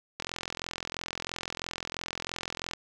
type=click train; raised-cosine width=0.2 ms; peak=-16 dBFS; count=110; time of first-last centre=0.2-2.735 s; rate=43 Hz; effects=none